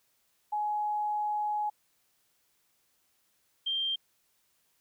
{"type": "tone pair in turn", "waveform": "sine", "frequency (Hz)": [840, 3171], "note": ["G#5", "G7"], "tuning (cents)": [19, 19], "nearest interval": "octave + major seventh", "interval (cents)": 2300, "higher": "second", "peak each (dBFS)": -28, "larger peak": "neither", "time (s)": [[0.52, 1.7], [3.66, 3.96]], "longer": "first", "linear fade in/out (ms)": 10, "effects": ["white hiss -72 dBFS RMS until 4.8 s"]}